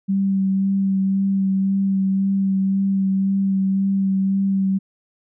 sine tone with vibrato, 193.9 Hz, G3, 19 cents flat, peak -16 dBFS, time 0.08-4.79 s, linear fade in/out 20 ms, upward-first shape sine, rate 1.9 Hz, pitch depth 16 cents each way, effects none

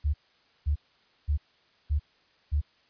sine tone bursts, 73.42 Hz, D2, in tune, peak -22 dBFS, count 5, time 0.04-2.615 s, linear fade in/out 20 ms, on 99 ms, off 520 ms, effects white hiss -64 dBFS RMS until 2.89 s + resampled to 11025 Hz

